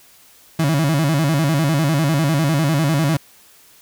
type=tone with vibrato; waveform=35% pulse; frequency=150.8 Hz; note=D3; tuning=46 cents sharp; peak=-13 dBFS; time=0.59-3.17 s; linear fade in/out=5 ms; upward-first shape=square; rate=10 Hz; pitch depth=130 cents each way; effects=white hiss -49 dBFS RMS until 3.81 s